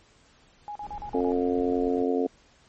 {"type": "tone bursts", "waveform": "sine", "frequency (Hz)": 830.6, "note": "G#5", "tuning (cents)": 0, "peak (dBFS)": -33, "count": 6, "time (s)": [0.68, 1.319], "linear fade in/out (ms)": 0, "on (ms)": 74, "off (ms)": 39}
{"type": "noise", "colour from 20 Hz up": "brown", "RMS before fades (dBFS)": -44, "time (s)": [0.82, 2.03], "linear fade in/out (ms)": 10}
{"type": "harmonic tone", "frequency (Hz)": 89.2, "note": "F2", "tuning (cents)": 37, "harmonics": [3, 4, 5, 6, 7, 8], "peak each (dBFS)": [-26, -31, -26, -38, -37, -34], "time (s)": [1.14, 2.27], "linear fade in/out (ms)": 5}
{"effects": ["pink hiss -59 dBFS RMS until 2.68 s", "MP3 32 kbps"]}